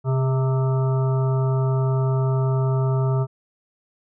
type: harmonic tone with a mistuned harmonic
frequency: 130.81 Hz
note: C3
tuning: in tune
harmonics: 1 / 3 / 5 / 7 / 9 / 10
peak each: -18 / -28 / -32 / -35 / -37 / -38 dBFS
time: 0.04-3.27 s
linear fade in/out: 50 ms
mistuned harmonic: 3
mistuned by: +46 cents
effects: none